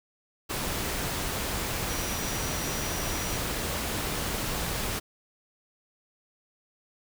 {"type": "tone in noise", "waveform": "sine", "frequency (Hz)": 5820, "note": "F#8", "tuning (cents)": -29, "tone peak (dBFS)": -39, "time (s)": [1.88, 3.38], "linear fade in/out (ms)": 20, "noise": "pink", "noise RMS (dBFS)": -31, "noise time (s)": [0.49, 5], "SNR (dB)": -11, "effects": []}